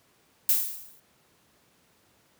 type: noise with exponential decay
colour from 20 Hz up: violet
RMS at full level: -19 dBFS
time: 0.49-1 s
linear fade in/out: 2 ms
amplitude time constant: 110 ms
effects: pink hiss -64 dBFS RMS until 2.39 s + high-pass 100 Hz 12 dB/octave